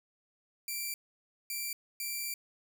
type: tone bursts at uneven times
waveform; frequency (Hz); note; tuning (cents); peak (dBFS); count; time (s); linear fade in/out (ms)
5% pulse; 2349; D7; 0; -25; 3; 0.68-0.94 / 1.5-1.73 / 2-2.34; 2
effects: none